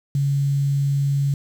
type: tone with quantisation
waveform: sine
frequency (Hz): 140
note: C#3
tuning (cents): +18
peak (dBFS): -17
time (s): 0.15-1.34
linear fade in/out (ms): 2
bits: 7
effects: none